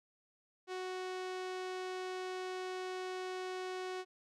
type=tone; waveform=sawtooth; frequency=370 Hz; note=F#4; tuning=in tune; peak=-35 dBFS; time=0.67-4.05 s; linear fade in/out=50 ms; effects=low-pass 6000 Hz 12 dB/octave